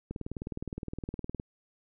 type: click train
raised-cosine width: 3 ms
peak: -23 dBFS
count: 26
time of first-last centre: 0.11-1.399 s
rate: 19.4 Hz
effects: none